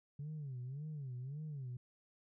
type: tone with vibrato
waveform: sine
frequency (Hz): 138.59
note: C#3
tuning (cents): 0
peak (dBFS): -40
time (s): 0.19-1.77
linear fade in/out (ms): 5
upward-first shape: sine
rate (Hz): 1.8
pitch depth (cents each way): 200
effects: tanh soft clip ceiling -39 dBFS

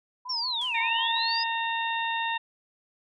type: tone with vibrato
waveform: sine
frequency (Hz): 966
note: B5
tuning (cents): -39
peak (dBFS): -36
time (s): 0.25-1.19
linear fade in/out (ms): 10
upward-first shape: sine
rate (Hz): 5.5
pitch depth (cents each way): 95
type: linear two-way sweep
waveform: sine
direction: down then up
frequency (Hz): 5588 to 2165 to 5050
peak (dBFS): -27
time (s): 0.29-1.44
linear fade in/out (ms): 10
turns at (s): 0.79
type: noise with exponential decay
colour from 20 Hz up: white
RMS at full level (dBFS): -45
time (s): 0.61-0.99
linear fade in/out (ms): 2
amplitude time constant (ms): 82
type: harmonic tone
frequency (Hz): 917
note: A#5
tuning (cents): -29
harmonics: 1 / 2 / 3 / 4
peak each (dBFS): -29 / -32 / -34 / -35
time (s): 0.74-2.38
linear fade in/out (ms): 10
effects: resampled to 22050 Hz

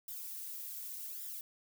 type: noise with flanger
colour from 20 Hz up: violet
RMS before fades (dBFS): -44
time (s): 0.08-1.41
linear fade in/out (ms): 2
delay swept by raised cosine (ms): 0.56 to 3.26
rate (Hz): 0.87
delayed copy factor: +0.65
effects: none

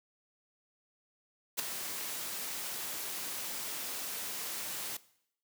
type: noise with ADSR envelope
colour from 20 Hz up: white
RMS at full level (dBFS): -30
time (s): 1.57-4.97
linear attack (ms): 25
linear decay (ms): 5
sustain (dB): -9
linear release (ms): 4
effects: noise-tail reverb RT60 0.7 s tail -19 dB re dry + high-pass 150 Hz 12 dB/octave

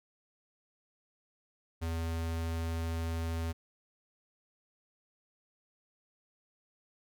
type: tone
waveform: square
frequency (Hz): 82.41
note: E2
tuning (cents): 0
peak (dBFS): -33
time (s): 1.81-3.53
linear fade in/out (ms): 20
effects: none

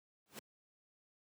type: noise with exponential growth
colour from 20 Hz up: pink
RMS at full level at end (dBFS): -43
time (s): 0.26-0.39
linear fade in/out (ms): 1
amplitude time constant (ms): 28
effects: high-pass 150 Hz 12 dB/octave

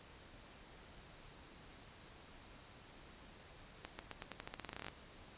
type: accelerating click train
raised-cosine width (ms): 0.3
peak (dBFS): -28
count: 18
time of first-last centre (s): 3.85-4.884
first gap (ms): 140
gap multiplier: 0.88
effects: pink hiss -58 dBFS RMS until 5.37 s + resampled to 8000 Hz

